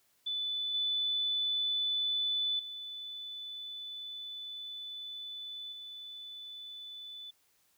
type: tone with level steps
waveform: sine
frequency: 3491 Hz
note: A7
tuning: 14 cents flat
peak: -32 / -29 / -40 / -43 dBFS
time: 0.26-7.31 s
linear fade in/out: 10 ms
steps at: 0.74 / 2.59 / 5.72 s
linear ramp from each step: 5 ms
effects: white hiss -71 dBFS RMS until 7.77 s